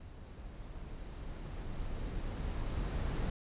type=noise with level ramp; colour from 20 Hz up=brown; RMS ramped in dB=-49 to -33 dBFS; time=0-3.3 s; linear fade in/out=5 ms; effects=resampled to 8000 Hz